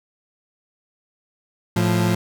30% pulse tone pair together, 110 / 174.61 Hz, A2 / F3, 0 / 0 cents, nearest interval minor sixth, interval 800 cents, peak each -17 dBFS, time 1.76-2.15 s, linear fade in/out 5 ms, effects none

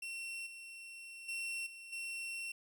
40% pulse tone with level steps, 2717 Hz, F7, 48 cents flat, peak -40 / -47 / -37 / -48 / -39 dBFS, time 0.02-2.52 s, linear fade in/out 5 ms, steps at 0.46 / 1.28 / 1.66 / 1.92 s, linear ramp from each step 10 ms, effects none

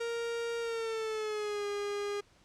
45% pulse tone with pitch glide, 466.2 to 408.2 Hz, A#4 to G#4, 0 to -30 cents, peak -33 dBFS, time 0-2.21 s, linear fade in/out 10 ms, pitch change -230 cents, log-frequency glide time 0.6-1.66 s, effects pink hiss -64 dBFS RMS until 2.44 s + low-pass 7000 Hz 12 dB/octave

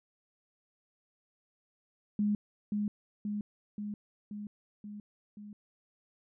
sine tone with echo, 207.7 Hz, G#3, in tune, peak -26 dBFS, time 2.19-2.35 s, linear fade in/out 2 ms, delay 530 ms, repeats 6, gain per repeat -3 dB, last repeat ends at 5.53 s, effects none

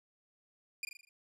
sawtooth tone with echo, 2413 Hz, D7, 46 cents sharp, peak -32 dBFS, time 0.83-0.85 s, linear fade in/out 2 ms, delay 40 ms, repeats 6, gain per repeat -5 dB, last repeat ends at 1.09 s, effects low-pass 12000 Hz 12 dB/octave

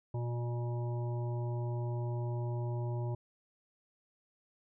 harmonic tone, 120 Hz, B2, 49 cents flat, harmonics 1 / 3 / 5 / 7 / 8, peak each -33 / -43 / -47 / -50 / -51 dBFS, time 0.14-3.15 s, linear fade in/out 5 ms, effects none

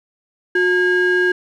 triangle ring-modulated tone, 632 Hz, D#5, 27 cents sharp, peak -8 dBFS, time 0.55-1.32 s, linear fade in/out 5 ms, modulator 994 Hz, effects none

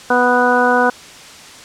harmonic tone, 246.9 Hz, B3, in tune, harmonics 1 / 2 / 3 / 4 / 5 / 6, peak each -19 / -16 / -17 / -18 / -22 / -16 dBFS, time 0.1-0.9 s, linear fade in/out 5 ms, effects white hiss -37 dBFS RMS until 1.64 s + low-pass 7000 Hz 12 dB/octave

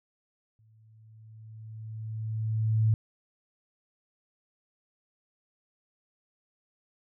sine tone with exponential growth, 110 Hz, A2, in tune, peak -19 dBFS, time 0.59-2.94 s, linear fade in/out 0 ms, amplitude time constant 510 ms, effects none

